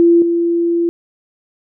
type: tone with level steps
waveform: sine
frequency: 340.4 Hz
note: F4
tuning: 44 cents flat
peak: -6 / -12 dBFS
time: 0-0.89 s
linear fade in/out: 0 ms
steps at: 0.22 s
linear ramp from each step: 2 ms
effects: none